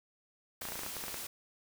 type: noise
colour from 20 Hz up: white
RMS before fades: -42 dBFS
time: 0.61-1.27 s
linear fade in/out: 5 ms
type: clicks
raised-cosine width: 0.5 ms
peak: -26 dBFS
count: 12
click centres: 0.619 / 0.653 / 0.687 / 0.721 / 0.756 / 0.792 / 0.834 / 0.864 / 0.967 / 1.039 / 1.082 / 1.143 s
effects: none